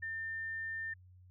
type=tone; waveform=sine; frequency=1800 Hz; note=A6; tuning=39 cents sharp; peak=-37 dBFS; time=0.02-0.94 s; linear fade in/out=10 ms; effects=added 91 Hz sine -56 dBFS peak until 1.3 s